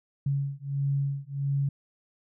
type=beating tone pair; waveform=sine; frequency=138.8 / 140.3 Hz; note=C#3 / C#3; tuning=+3 / +21 cents; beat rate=1.5 Hz; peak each=-29 dBFS; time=0.26-1.69 s; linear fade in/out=5 ms; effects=none